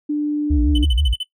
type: tone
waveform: sine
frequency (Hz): 296.5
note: D4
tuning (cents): +17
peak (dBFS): -17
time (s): 0.09-0.85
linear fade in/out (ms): 10
type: tone with vibrato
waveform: sine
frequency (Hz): 65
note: C2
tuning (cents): -11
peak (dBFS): -14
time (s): 0.5-1.14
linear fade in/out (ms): 10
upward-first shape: sine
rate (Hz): 6.2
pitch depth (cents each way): 260
type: tone bursts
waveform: triangle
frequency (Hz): 3016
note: F#7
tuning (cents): +32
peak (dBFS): -19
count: 7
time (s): 0.75-1.233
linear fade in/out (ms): 5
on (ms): 33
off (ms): 42
effects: noise-tail reverb RT60 0.1 s tail -19 dB re dry + tanh soft clip ceiling -4 dBFS